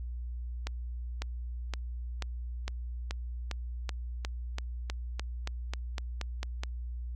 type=accelerating click train; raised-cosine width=0.2 ms; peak=-18 dBFS; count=18; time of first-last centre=0.67-6.635 s; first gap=550 ms; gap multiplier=0.94; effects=added 60 Hz sine -35 dBFS peak until 7.15 s